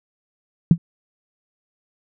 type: tone with exponential decay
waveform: sine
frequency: 168 Hz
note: E3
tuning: 33 cents sharp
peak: -4 dBFS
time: 0.71-0.78 s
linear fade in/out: 2 ms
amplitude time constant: 15 ms
effects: none